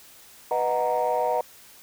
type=chord; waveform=sine; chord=B major seventh; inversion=none; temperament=equal; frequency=493.9 / 622.3 / 740 / 932.3 Hz; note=B4 / D#5 / F#5 / A#5; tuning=0 / 0 / 0 / 0 cents; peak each=-26 dBFS; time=0.51-1.41 s; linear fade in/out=2 ms; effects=tanh soft clip ceiling -15 dBFS + white hiss -50 dBFS RMS until 1.82 s